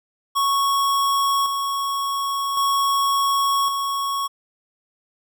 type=tone with tremolo; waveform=square; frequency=1107 Hz; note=C#6; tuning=3 cents flat; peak=-18 dBFS; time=0.35-4.28 s; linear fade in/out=20 ms; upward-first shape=square; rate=0.45 Hz; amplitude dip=40%; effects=none